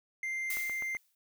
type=tone; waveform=triangle; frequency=2093 Hz; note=C7; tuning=in tune; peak=-31 dBFS; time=0.23-0.97 s; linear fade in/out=2 ms
type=noise with exponential decay; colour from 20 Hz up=blue; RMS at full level=-36 dBFS; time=0.5-1.15 s; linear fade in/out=2 ms; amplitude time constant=140 ms
type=click train; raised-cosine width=0.5 ms; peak=-30 dBFS; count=4; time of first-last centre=0.57-0.95 s; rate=7.9 Hz
effects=none